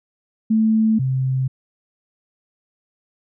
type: tone pair in turn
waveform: sine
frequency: 220 / 131.07 Hz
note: A3 / C3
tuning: 0 / +3 cents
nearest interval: major sixth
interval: 897 cents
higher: first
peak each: -13 / -17 dBFS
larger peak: first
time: 0.5-0.99 / 0.99-1.48 s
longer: neither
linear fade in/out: 10 ms
effects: none